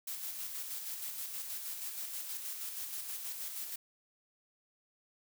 blue noise with tremolo, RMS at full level -40 dBFS, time 0.07-3.76 s, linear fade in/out 5 ms, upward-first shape square, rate 6.3 Hz, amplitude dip 35%, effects none

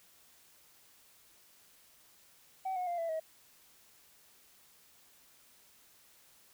sine tone with pitch steps, 760 / 727.4 / 696.1 / 666.2 / 637.6 Hz, F#5 / F#5 / F5 / E5 / D#5, +46 / -30 / -6 / +18 / +42 cents, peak -31 dBFS, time 2.65-3.2 s, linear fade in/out 10 ms, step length 110 ms, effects tanh soft clip ceiling -31 dBFS + white hiss -63 dBFS RMS until 6.53 s

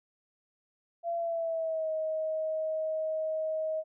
sine tone with pitch glide, 680 to 630.8 Hz, F5 to D#5, -46 to +24 cents, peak -29 dBFS, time 1.03-3.84 s, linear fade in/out 50 ms, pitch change -130 cents, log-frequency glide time 1.16-1.91 s, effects none

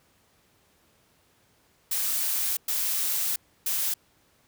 blue noise bursts at uneven times, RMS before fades -27 dBFS, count 3, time 1.91-2.57 / 2.68-3.36 / 3.66-3.94 s, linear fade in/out 5 ms, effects pink hiss -64 dBFS RMS until 4.47 s + high-pass 60 Hz 12 dB/octave

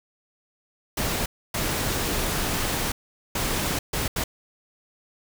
pink noise bursts at uneven times, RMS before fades -26 dBFS, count 5, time 0.97-1.26 / 1.54-2.92 / 3.35-3.79 / 3.93-4.08 / 4.16-4.24 s, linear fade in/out 5 ms, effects none

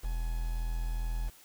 triangle tone with quantisation, 41.2 Hz, E1, in tune, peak -28 dBFS, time 0.03-1.3 s, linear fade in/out 20 ms, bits 8, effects white hiss -57 dBFS RMS until 1.44 s

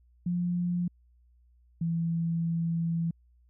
sine tone pair in turn, 175.9 / 166.65 Hz, F3 / E3, +13 / +19 cents, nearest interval minor second, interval 94 cents, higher first, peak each -26 dBFS, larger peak neither, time 0.26-0.88 / 1.81-3.11 s, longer second, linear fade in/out 5 ms, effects added 60 Hz sine -59 dBFS peak until 3.49 s

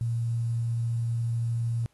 sine tone with quantisation, 116.54 Hz, A#2, in tune, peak -25 dBFS, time 0.01-1.86 s, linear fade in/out 0 ms, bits 9, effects pink hiss -69 dBFS RMS until 1.93 s + AAC 32 kbps

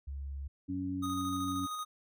sine tone, 69.3 Hz, C#2, in tune, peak -37 dBFS, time 0.07-0.48 s, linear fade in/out 10 ms
harmonic tone, 92.9 Hz, F#2, 7 cents sharp, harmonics 1 / 2 / 3, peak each -41 / -43 / -34 dBFS, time 0.68-1.67 s, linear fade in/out 20 ms
square tone with tremolo, 1244.5 Hz, D#6, in tune, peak -36 dBFS, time 1.02-1.85 s, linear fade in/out 20 ms, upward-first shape square, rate 13 Hz, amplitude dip 25%
effects none

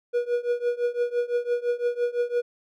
triangle tone with tremolo, 482.4 Hz, B4, 41 cents flat, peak -17 dBFS, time 0.13-2.42 s, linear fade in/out 20 ms, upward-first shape triangle, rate 5.9 Hz, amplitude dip 95%, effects none

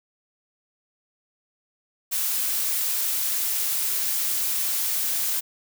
blue noise, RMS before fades -25 dBFS, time 2.11-5.41 s, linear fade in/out 20 ms, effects none

